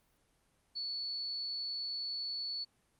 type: tone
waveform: sine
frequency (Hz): 4435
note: C#8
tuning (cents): 0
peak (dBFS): -36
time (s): 0.75-2.65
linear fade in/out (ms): 20
effects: pink hiss -73 dBFS RMS until 2.99 s + Opus 32 kbps